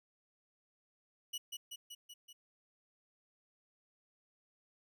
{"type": "tone with echo", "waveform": "sawtooth", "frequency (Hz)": 2931, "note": "F#7", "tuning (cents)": -17, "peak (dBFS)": -35, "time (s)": [1.33, 1.38], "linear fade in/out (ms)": 10, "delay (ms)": 190, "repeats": 5, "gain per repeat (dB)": -3, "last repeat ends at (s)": 2.33, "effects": []}